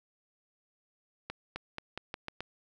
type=accelerating click train; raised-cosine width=0.3 ms; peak=-21 dBFS; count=7; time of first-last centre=1.3-2.406 s; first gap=260 ms; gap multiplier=0.86; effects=none